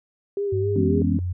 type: tone with vibrato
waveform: sine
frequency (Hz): 392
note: G4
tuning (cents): 0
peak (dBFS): -22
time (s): 0.37-1.02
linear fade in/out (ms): 2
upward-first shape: sine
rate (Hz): 3.7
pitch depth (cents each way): 62
type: tone with pitch glide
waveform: sine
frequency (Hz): 99.9 to 90.03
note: G2 to F#2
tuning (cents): +33 to -47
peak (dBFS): -23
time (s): 0.52-1.33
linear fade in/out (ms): 10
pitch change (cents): -180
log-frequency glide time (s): 0.79-0.88
type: chord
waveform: sine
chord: C# minor seventh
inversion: first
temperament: just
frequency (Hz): 166.31 / 207.9 / 249.5 / 277.2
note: E3 / G#3 / B3 / C#4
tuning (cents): +16 / +2 / +18 / 0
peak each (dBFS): -25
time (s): 0.76-1.19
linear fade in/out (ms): 2
effects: none